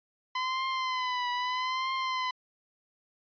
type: tone with vibrato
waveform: sawtooth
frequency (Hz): 1017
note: C6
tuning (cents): -50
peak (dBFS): -25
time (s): 0.35-2.31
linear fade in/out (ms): 5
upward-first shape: triangle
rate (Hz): 0.79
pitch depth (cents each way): 68
effects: resampled to 11025 Hz